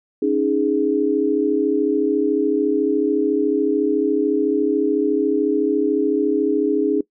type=chord; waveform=sine; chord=C# suspended second; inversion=none; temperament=equal; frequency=277.2 / 311.1 / 415.3 Hz; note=C#4 / D#4 / G#4; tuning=0 / 0 / 0 cents; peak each=-21 / -20 / -19 dBFS; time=0.22-7.01 s; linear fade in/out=5 ms; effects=noise-tail reverb RT60 0.1 s tail -21 dB re dry